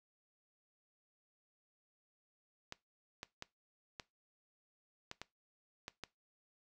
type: clicks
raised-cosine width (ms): 0.2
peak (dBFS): -26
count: 8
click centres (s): 2.724 / 3.231 / 3.424 / 3.998 / 5.114 / 5.216 / 5.881 / 6.037
effects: noise-tail reverb RT60 0.2 s tail -20 dB re dry